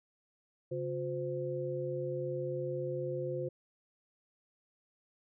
sine tone cluster, 137.6 / 358.7 / 516 Hz, C#3 / F4 / C5, -12 / +46 / -24 cents, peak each -39 / -38 / -37 dBFS, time 0.71-3.49 s, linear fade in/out 10 ms, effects none

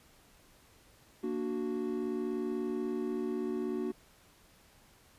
triangle chord, Bb augmented, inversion none, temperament equal, 233.1 / 293.7 / 370 Hz, Bb3 / D4 / F#4, 0 / 0 / 0 cents, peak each -35 / -36 / -33 dBFS, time 1.23-3.92 s, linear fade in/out 10 ms, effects pink hiss -62 dBFS RMS until 5.18 s + resampled to 32000 Hz

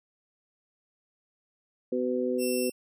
harmonic tone, 125.5 Hz, B2, 28 cents sharp, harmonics 2 / 3 / 4, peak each -30 / -30 / -30 dBFS, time 1.92-2.7 s, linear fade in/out 5 ms
10% pulse tone, 2700 Hz, E7, 41 cents sharp, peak -25 dBFS, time 2.38-2.72 s, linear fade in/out 50 ms
effects none

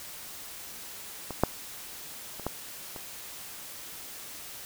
clicks, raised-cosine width 1 ms, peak -21 / -6 / -26 / -15 / -26 dBFS, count 5, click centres 1.307 / 1.436 / 2.397 / 2.466 / 2.962 s, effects white hiss -43 dBFS RMS until 4.65 s

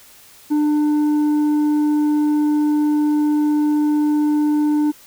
sine tone with tanh clipping, 298.7 Hz, D4, 29 cents sharp, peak -15 dBFS, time 0.5-4.92 s, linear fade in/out 20 ms, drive 5 dB, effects white hiss -46 dBFS RMS until 5.06 s

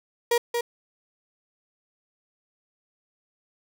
35% pulse tone with echo, 474.3 Hz, A#4, 30 cents sharp, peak -17 dBFS, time 0.31-0.38 s, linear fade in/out 5 ms, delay 230 ms, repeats 1, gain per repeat -5 dB, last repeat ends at 0.61 s, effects none

